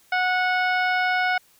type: harmonic tone with a mistuned harmonic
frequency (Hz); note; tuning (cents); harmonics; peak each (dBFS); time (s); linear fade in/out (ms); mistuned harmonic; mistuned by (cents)
734; F#5; -14; 1 / 2 / 3 / 4 / 5 / 6 / 7; -23 / -23 / -27 / -36 / -40 / -43 / -39; 0.12-1.38; 5; 6; -20
effects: white hiss -58 dBFS RMS until 1.59 s